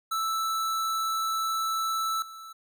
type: tone with level steps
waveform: square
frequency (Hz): 1318.5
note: E6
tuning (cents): 0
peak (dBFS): -27 / -42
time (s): 0.11-2.53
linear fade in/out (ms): 10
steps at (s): 2.22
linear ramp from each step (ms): 2
effects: none